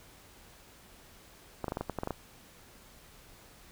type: clicks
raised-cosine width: 1 ms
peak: -19 dBFS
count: 10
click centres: 1.643 / 1.682 / 1.721 / 1.771 / 1.81 / 1.897 / 1.987 / 2.034 / 2.074 / 2.107 s
effects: pink hiss -56 dBFS RMS until 3.71 s